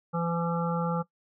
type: harmonic tone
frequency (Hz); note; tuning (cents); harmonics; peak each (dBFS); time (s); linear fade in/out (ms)
169.2; E3; +45; 1 / 3 / 5 / 7 / 8; -28 / -33 / -35 / -36 / -37; 0.13-1.03; 20
effects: noise-tail reverb RT60 0.1 s tail -19 dB re dry